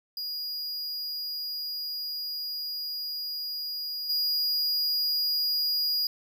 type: tone with level steps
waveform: square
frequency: 4874 Hz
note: D#8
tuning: 37 cents flat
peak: -32 / -25 dBFS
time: 0.17-6.07 s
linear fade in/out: 2 ms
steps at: 4.09 s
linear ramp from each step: 10 ms
effects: none